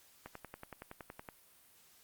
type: click train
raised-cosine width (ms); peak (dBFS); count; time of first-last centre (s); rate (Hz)
0.5; -30; 12; 0.26-1.288; 10.7
effects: white hiss -64 dBFS RMS until 2.03 s + Opus 48 kbps